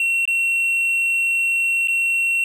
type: tone with dropouts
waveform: triangle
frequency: 2724 Hz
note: F7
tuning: 44 cents flat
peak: -15 dBFS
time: 0-2.44 s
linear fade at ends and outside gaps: 2 ms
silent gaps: 0.254-0.276 / 1.874-1.882 s
effects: none